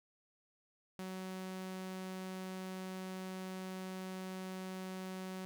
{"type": "tone", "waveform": "sawtooth", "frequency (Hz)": 187.1, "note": "F#3", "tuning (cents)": 20, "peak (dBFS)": -38, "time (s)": [0.99, 5.45], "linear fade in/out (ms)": 0, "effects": []}